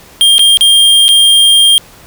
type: tone with dropouts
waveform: square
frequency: 3205 Hz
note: G7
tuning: 38 cents sharp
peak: -4 dBFS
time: 0.21-1.78 s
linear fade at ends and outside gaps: 0 ms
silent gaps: 0.382-0.393 / 0.572-0.609 / 1.082-1.089 s
effects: pink hiss -38 dBFS RMS until 2.06 s